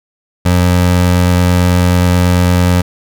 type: tone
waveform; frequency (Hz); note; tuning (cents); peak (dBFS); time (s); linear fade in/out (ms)
25% pulse; 89.2; F2; +37; -4; 0.45-2.82; 10
effects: none